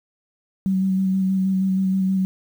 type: tone with vibrato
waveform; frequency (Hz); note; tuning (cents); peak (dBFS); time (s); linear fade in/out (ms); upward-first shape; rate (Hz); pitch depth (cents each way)
sine; 190; F#3; +46; -17; 0.66-2.25; 0; square; 6.3; 15
effects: 8-bit